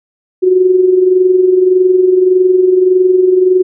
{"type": "tone with amplitude modulation", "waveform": "sine", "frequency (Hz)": 368.9, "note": "F#4", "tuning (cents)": -5, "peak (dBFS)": -3, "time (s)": [0.42, 3.63], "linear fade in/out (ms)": 20, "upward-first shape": "sine", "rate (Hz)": 21.7, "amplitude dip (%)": 55, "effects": []}